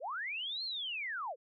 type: linear two-way sweep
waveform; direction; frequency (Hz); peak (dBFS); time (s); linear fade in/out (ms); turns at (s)
sine; up then down; 440 to 4319 to 440; -36; 0-1.36; 50; 0.64
effects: none